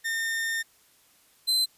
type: tone pair in turn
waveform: 40% pulse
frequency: 1817 / 4071 Hz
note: A#6 / C8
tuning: -45 / -48 cents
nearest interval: octave + major second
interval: 1397 cents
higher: second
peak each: -26 / -20 dBFS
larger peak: second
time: 0.04-0.63 / 1.47-1.66 s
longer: first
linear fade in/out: 20 ms
effects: white hiss -61 dBFS RMS until 1.77 s + resampled to 32000 Hz